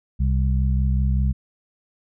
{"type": "harmonic tone", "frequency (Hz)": 65.2, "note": "C2", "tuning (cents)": -5, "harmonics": [1, 2, 3], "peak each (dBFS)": [-18, -24, -28], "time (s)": [0.19, 1.33], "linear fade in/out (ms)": 20, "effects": []}